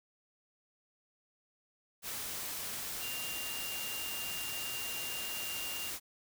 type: tone in noise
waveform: sine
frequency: 2794 Hz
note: F7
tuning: in tune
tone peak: -41 dBFS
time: 2.99-5.92 s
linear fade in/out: 50 ms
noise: white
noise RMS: -40 dBFS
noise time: 2.02-6 s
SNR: -4 dB
effects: none